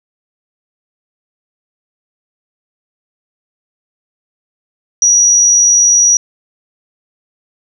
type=tone with amplitude modulation; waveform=sine; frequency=5800 Hz; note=F#8; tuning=35 cents flat; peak=-4 dBFS; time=5.02-6.17 s; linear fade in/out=2 ms; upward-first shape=sine; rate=272 Hz; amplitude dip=30%; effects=none